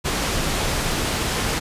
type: low-pass noise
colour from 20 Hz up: pink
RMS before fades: -23 dBFS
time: 0.04-1.6 s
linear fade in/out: 20 ms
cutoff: 9700 Hz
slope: 12 dB/octave
effects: resampled to 32000 Hz